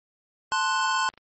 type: chord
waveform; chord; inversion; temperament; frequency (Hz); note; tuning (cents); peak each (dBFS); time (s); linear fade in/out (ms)
square; F# diminished; first; equal; 880 / 1046.5 / 1480; A5 / C6 / F#6; 0 / 0 / 0; -29 / -26 / -28; 0.52-1.09; 0
type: click train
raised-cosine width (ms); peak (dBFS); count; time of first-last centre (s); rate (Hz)
0.3; -33; 13; 0.72-1.176; 26.3
effects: MP3 32 kbps